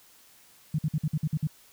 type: tone bursts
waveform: sine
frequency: 153.5 Hz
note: D#3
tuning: 23 cents flat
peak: -23 dBFS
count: 8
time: 0.74-1.472 s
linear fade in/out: 5 ms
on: 46 ms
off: 52 ms
effects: white hiss -57 dBFS RMS until 1.72 s